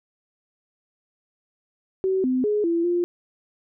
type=tone with pitch steps; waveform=sine; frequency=379.5 / 256.2 / 418.8 / 337.1 / 349.6 Hz; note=F#4 / C4 / G#4 / E4 / F4; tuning=+44 / -36 / +15 / +39 / +2 cents; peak=-19 dBFS; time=2.04-3.04 s; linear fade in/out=0 ms; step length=200 ms; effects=none